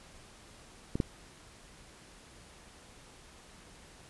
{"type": "clicks", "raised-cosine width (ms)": 3, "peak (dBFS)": [-19, -15], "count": 2, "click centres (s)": [0.955, 1.002], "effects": ["pink hiss -55 dBFS RMS until 4.09 s", "resampled to 24000 Hz"]}